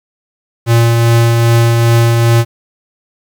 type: tone with tremolo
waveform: square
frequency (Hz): 116.54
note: A#2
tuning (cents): 0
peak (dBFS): -6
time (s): 0.66-2.45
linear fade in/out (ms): 50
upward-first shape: triangle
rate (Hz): 2.5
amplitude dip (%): 30
effects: 7-bit